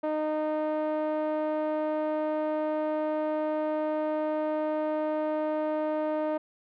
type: tone with low-pass filter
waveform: 5% pulse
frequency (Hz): 307.5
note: D#4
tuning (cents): -20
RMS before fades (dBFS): -29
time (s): 0.03-6.38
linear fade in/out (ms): 10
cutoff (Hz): 630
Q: 1.8
effects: none